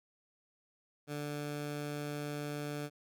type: tone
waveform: 15% pulse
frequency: 146.83 Hz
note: D3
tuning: in tune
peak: -31 dBFS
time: 1.07-2.9 s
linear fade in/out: 50 ms
effects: none